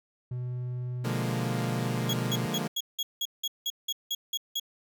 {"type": "tone with vibrato", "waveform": "triangle", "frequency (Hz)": 124.2, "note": "B2", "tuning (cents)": 10, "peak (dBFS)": -29, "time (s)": [0.31, 2.46], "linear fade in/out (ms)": 5, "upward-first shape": "sine", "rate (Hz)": 20, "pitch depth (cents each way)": 14}
{"type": "chord", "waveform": "sawtooth", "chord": "Bb dominant seventh", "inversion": "first", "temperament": "equal", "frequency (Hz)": [146.83, 174.61, 207.7, 233.1], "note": ["D3", "F3", "Ab3", "Bb3"], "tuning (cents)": [0, 0, 0, 0], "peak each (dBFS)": [-32, -31, -32, -31], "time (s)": [1.04, 2.68], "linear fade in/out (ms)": 10}
{"type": "tone bursts", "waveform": "35% pulse", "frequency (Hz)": 3322, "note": "G#7", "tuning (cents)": 0, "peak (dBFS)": -26, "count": 12, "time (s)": [2.09, 4.598], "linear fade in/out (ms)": 5, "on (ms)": 44, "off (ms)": 180}
{"effects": []}